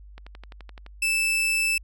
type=click train; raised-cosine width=0.3 ms; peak=-27 dBFS; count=9; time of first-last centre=0.18-0.864 s; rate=11.7 Hz
type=tone; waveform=40% pulse; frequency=2637 Hz; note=E7; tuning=in tune; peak=-20 dBFS; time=1.02-1.78 s; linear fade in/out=5 ms
effects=added 50 Hz sine -43 dBFS peak until 1.83 s